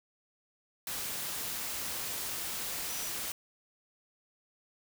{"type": "tone in noise", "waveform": "sine", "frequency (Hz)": 5880, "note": "F#8", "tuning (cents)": -12, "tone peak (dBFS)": -43, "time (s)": [2.89, 3.1], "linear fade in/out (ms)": 2, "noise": "white", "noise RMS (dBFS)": -37, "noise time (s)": [0.87, 3.32], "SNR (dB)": -9, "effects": []}